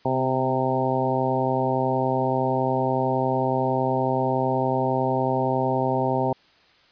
harmonic tone with a mistuned harmonic, 130.81 Hz, C3, in tune, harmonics 1 / 2 / 3 / 4 / 5 / 6 / 7, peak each -28 / -28 / -28 / -28 / -28 / -28 / -28 dBFS, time 0.05-6.33 s, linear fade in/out 5 ms, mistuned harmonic 2, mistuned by -23 cents, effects white hiss -57 dBFS RMS until 6.91 s + resampled to 11025 Hz

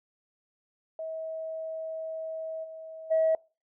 sine tone with level steps, 642 Hz, E5, 46 cents flat, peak -33 / -40 / -20 dBFS, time 0.99-3.35 s, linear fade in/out 2 ms, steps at 2.63 / 3.1 s, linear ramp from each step 20 ms, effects noise-tail reverb RT60 0.3 s tail -23 dB re dry + tanh soft clip ceiling -17 dBFS

